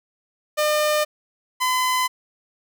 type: tone pair in turn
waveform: sawtooth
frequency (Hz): 604 / 1015.8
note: D5 / B5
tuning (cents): +48 / +48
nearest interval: major sixth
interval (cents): 900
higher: second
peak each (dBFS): -14 / -15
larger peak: first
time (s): 0.57-1.05 / 1.6-2.08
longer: neither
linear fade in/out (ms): 20
effects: none